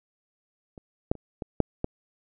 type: clicks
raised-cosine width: 2 ms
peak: -30 / -9 / -30 / -19 / -6 / -13 dBFS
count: 6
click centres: 0.778 / 1.115 / 1.153 / 1.422 / 1.603 / 1.844 s
effects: none